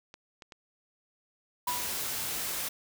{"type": "clicks", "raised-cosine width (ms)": 0.2, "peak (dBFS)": -29, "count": 3, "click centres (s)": [0.141, 0.422, 0.522]}
{"type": "tone with exponential decay", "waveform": "sine", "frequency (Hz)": 982, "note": "B5", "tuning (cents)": -10, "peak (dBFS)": -27, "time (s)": [1.67, 2], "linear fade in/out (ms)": 5, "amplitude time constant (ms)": 70}
{"type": "noise", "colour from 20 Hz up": "white", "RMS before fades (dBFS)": -34, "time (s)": [1.67, 2.69], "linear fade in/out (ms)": 10}
{"effects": []}